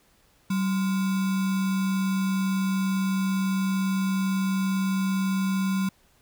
sine tone with sample-and-hold, 191.1 Hz, G3, 44 cents flat, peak -22 dBFS, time 0.5-5.89 s, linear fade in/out 5 ms, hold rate 1225 Hz, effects pink hiss -62 dBFS RMS until 6.21 s

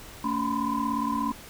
sine tone cluster, 224.9 / 283.8 / 992 / 1029 Hz, A3 / C#4 / B5 / C6, +38 / +41 / +7 / -29 cents, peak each -30 dBFS, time 0.24-1.32 s, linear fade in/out 5 ms, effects tanh soft clip ceiling -15 dBFS + pink hiss -45 dBFS RMS until 1.49 s

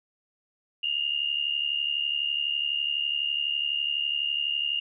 sine tone pair together, 2794 / 2866 Hz, F7 / F7, 0 / +44 cents, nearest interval unison, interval 44 cents, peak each -28 dBFS, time 0.83-4.8 s, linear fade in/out 5 ms, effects none

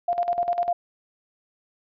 sine tone with tremolo, 698.5 Hz, F5, in tune, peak -19 dBFS, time 0.08-0.73 s, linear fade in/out 5 ms, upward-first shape square, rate 10 Hz, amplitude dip 70%, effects resampled to 11025 Hz

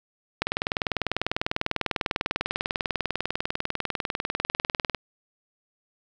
click train, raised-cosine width 0.3 ms, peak -9 dBFS, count 92, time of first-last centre 0.42-4.947 s, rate 20.1 Hz, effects none

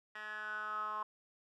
10% pulse tone with band-pass filter sweep, 212.8 Hz, G#3, 42 cents sharp, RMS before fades -41 dBFS, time 0.15-1.03 s, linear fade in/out 5 ms, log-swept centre 1900 to 1100 Hz, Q 9.1, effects none

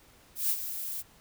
violet noise with ADSR envelope, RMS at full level -26 dBFS, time 0.35-1.03 s, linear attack 150 ms, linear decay 55 ms, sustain -10 dB, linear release 32 ms, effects pink hiss -59 dBFS RMS until 1.2 s

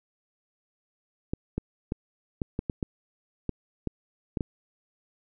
clicks, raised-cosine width 3 ms, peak -15 dBFS, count 11, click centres 1.335 / 1.58 / 1.921 / 2.418 / 2.591 / 2.698 / 2.828 / 3.493 / 3.873 / 4.372 / 4.408 s, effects none

